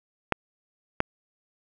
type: clicks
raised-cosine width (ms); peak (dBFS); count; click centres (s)
0.5; -6; 2; 0.323 / 1.004
effects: none